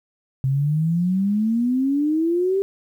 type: exponential sweep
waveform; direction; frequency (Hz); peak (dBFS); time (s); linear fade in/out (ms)
sine; up; 130.81 to 397.9; -17; 0.44-2.62; 0
effects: 9-bit